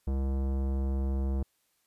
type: tone with tanh clipping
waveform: sine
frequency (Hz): 67.2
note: C2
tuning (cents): +47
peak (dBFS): -29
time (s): 0.07-1.43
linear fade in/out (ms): 5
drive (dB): 18
effects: white hiss -73 dBFS RMS until 1.86 s + resampled to 32000 Hz